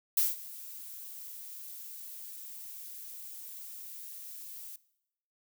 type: noise with ADSR envelope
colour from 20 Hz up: violet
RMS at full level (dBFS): -25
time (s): 0.17-4.76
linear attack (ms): 4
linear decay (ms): 180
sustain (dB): -20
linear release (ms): 3
effects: noise-tail reverb RT60 0.8 s tail -20 dB re dry

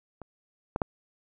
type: clicks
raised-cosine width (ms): 1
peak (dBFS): -27 / -14 / -11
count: 3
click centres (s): 0.217 / 0.761 / 0.818
effects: none

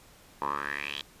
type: tone with band-pass filter sweep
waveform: 10% pulse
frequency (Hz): 71.5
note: D2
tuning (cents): -46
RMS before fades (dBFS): -34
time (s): 0.42-1.02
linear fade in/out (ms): 0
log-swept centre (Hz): 900 to 3600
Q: 5.1
effects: pink hiss -56 dBFS RMS until 1.2 s + resampled to 32000 Hz

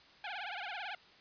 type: tone with vibrato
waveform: 15% pulse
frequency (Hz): 772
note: G5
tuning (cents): -27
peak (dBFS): -33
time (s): 0.24-0.95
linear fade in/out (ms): 2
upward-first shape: triangle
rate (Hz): 18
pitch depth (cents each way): 210
effects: white hiss -60 dBFS RMS until 1.2 s + resampled to 11025 Hz

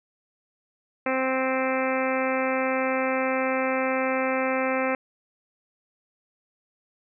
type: harmonic tone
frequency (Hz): 261.6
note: C4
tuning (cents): 0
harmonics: 1 / 2 / 3 / 4 / 5 / 6 / 7 / 8 / 9 / 10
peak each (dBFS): -29 / -26 / -32 / -34 / -33 / -36 / -36 / -34 / -35 / -38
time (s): 1.06-4.95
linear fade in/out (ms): 2
effects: none

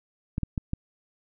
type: clicks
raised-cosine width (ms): 5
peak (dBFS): -15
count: 4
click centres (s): 0.381 / 0.433 / 0.578 / 0.734
effects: none

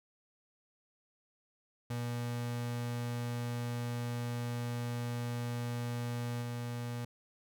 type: tone with level steps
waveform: 35% pulse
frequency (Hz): 120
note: B2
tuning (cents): -49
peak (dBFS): -33 / -35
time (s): 1.9-7.05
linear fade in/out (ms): 5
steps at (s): 6.41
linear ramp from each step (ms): 20
effects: none

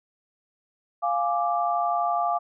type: chord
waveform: sine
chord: D diminished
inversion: first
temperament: equal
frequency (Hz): 698.5 / 830.6 / 1174.7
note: F5 / Ab5 / D6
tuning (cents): 0 / 0 / 0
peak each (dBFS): -24 / -29 / -27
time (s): 1.02-2.39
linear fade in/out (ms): 20
effects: none

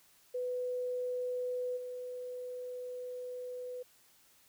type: tone with level steps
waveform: sine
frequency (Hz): 498.1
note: B4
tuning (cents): +15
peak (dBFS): -33 / -39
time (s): 0.34-3.83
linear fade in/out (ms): 10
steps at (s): 1.76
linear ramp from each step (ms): 20
effects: white hiss -65 dBFS RMS until 4.48 s

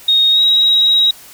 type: tone with pitch glide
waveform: sine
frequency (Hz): 3729 to 3821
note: A#7 to A#7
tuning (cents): 0 to +42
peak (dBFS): -8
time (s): 0.08-1.11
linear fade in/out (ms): 5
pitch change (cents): +42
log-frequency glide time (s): 0.31-0.41
effects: white hiss -39 dBFS RMS until 1.33 s

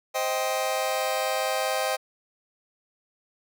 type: chord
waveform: sawtooth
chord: C minor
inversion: none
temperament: just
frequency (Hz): 523.3 / 627.9 / 784.9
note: C5 / Eb5 / G5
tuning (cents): 0 / +16 / +2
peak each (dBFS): -25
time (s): 0.14-1.97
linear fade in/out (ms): 20
effects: none

